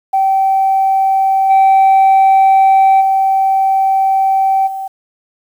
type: tone with level steps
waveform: sine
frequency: 773 Hz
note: G5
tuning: 24 cents flat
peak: -8 / -3 / -8 / -19 dBFS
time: 0.13-4.88 s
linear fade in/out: 10 ms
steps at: 1.49 / 3 / 4.66 s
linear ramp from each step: 20 ms
effects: tanh soft clip ceiling -4 dBFS + 7-bit